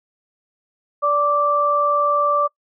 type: tone pair together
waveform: sine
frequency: 581.5 / 1170 Hz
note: D5 / D6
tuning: -17 / -7 cents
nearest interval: octave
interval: 1210 cents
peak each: -20 / -16 dBFS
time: 1.02-2.48 s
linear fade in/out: 20 ms
effects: noise-tail reverb RT60 0.1 s tail -25 dB re dry